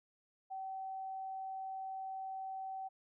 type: tone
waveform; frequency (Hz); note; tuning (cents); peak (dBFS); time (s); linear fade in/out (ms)
sine; 766; G5; -40; -40; 0.5-2.89; 20
effects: none